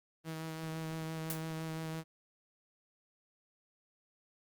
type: tone with vibrato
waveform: sawtooth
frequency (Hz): 160.3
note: E3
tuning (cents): -48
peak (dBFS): -34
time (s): 0.24-2.04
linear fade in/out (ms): 50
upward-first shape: sine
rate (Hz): 5.9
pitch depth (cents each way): 14
type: noise with exponential decay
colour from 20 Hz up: blue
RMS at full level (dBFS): -34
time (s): 1.3-1.44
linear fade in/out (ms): 1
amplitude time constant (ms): 29
effects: Opus 24 kbps